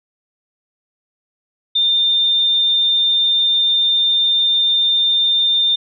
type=tone; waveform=sine; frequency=3607 Hz; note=A7; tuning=42 cents sharp; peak=-12 dBFS; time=1.75-5.76 s; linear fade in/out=10 ms; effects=none